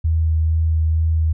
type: tone with vibrato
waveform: sine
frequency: 80 Hz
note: D#2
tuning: 49 cents sharp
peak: -14 dBFS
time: 0.04-1.33 s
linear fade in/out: 10 ms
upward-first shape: sine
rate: 2.2 Hz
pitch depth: 13 cents each way
effects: none